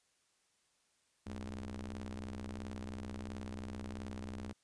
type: ring-modulated tone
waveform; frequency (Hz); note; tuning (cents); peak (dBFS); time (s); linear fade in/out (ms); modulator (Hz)
sawtooth; 62.9; B1; +32; -35; 1.26-4.53; 10; 148
effects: white hiss -75 dBFS RMS until 4.63 s + resampled to 22050 Hz